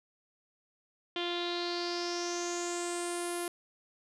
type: tone with low-pass filter sweep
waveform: sawtooth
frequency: 348.4 Hz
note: F4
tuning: 4 cents flat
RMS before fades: -35 dBFS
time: 1.16-3.48 s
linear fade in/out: 2 ms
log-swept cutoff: 3300 to 11000 Hz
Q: 6.2
effects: none